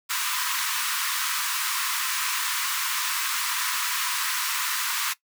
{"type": "high-pass noise", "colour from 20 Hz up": "pink", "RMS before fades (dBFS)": -27, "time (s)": [0.09, 5.14], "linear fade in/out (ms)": 20, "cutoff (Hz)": 960, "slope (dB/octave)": 96, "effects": ["noise-tail reverb RT60 0.1 s tail -18 dB re dry"]}